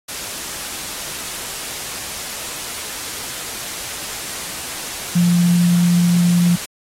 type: tone in noise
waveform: sine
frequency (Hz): 174.61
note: F3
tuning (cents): 0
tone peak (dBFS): -11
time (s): 5.15-6.56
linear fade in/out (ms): 10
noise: white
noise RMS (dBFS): -27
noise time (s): 0.08-6.66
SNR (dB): +13
effects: low-pass 11000 Hz 12 dB/octave + AAC 48 kbps